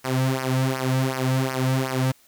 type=tone with flanger; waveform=sawtooth; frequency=130.81 Hz; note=C3; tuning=in tune; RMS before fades=-23 dBFS; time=0.04-2.12 s; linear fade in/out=10 ms; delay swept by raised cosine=0.26 to 2.86 ms; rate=2.7 Hz; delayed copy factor=-0.85; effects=white hiss -57 dBFS RMS until 2.27 s